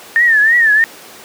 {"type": "tone with vibrato", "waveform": "sine", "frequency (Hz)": 1802, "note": "A6", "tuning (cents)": 41, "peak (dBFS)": -7, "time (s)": [0.16, 0.84], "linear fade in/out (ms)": 0, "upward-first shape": "triangle", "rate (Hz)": 3.1, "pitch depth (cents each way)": 140, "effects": ["pink hiss -35 dBFS RMS until 1.24 s", "high-pass 300 Hz 12 dB/octave"]}